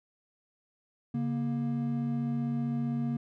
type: tone pair together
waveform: triangle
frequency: 140 / 235.5 Hz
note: C#3 / A#3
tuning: +18 / +18 cents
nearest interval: major sixth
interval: 900 cents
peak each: -31 / -28 dBFS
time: 1.14-3.17 s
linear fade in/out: 5 ms
effects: none